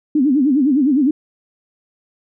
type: tone with vibrato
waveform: sine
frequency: 277.2 Hz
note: C#4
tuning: in tune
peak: -11 dBFS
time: 0.15-1.11 s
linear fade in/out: 5 ms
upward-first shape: sine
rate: 9.8 Hz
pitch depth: 190 cents each way
effects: none